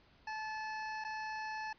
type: tone with dropouts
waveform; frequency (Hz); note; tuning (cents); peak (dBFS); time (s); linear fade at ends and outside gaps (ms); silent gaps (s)
25% pulse; 868; A5; -24; -35; 0.27-1.73; 5; 1.041-1.047
effects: pink hiss -66 dBFS RMS until 1.78 s + resampled to 11025 Hz